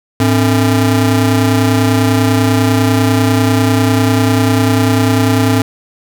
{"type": "ring-modulated tone", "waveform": "35% pulse", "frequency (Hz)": 184.1, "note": "F#3", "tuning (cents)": -8, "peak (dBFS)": -4, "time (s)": [0.2, 5.62], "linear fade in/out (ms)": 2, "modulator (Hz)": 77, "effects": []}